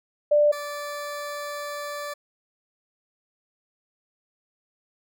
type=tone pair in turn; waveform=sine / 20% pulse; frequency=591 / 583.2 Hz; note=D5 / D5; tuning=+11 / -12 cents; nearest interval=unison; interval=23 cents; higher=first; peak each=-15 / -26 dBFS; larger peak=first; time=0.31-0.52 / 0.52-2.14 s; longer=second; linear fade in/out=10 ms; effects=none